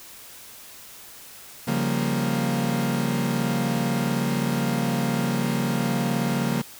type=chord; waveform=40% pulse; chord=G half-diminished seventh; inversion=second; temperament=equal with one note detuned; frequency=138.59 / 174.61 / 194.19 / 233.1 Hz; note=Db3 / F3 / G3 / Bb3; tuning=0 / 0 / -16 / 0 cents; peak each=-27 / -28 / -29 / -25 dBFS; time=1.67-6.62 s; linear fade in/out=10 ms; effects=white hiss -44 dBFS RMS until 6.79 s